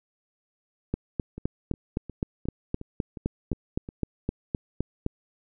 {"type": "two click trains", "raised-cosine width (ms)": 3, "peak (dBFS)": [-24, -13], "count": [8, 17], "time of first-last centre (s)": [[1.38, 3.889], [0.94, 5.064]], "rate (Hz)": [2.79, 3.88], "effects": []}